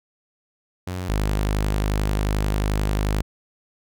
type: tone pair in turn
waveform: sawtooth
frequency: 91.4 / 51.3 Hz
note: F#2 / G#1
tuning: -21 / -21 cents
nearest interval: minor seventh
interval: 1000 cents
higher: first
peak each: -23 / -16 dBFS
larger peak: second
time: 0.87-1.09 / 1.09-3.22 s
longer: second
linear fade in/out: 5 ms
effects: none